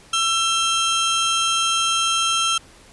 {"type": "tone pair together", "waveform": "sawtooth", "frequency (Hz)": [1340, 3187], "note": ["E6", "G7"], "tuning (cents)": [28, 28], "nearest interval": "octave + minor third", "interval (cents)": 1500, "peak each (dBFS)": -17, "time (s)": [0.13, 2.58], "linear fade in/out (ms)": 5, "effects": ["pink hiss -48 dBFS RMS until 2.92 s", "resampled to 24000 Hz"]}